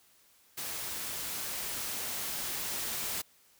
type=noise with level ramp; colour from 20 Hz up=white; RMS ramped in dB=-38 to -35 dBFS; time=0.57-3.22 s; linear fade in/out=10 ms; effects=white hiss -64 dBFS RMS until 3.59 s